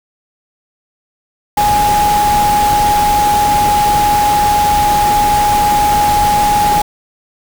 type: tone in noise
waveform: sine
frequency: 830.6 Hz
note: G#5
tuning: in tune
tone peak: -9 dBFS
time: 1.57-6.82 s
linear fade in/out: 5 ms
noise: pink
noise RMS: -19 dBFS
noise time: 1.57-6.82 s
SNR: +7 dB
effects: none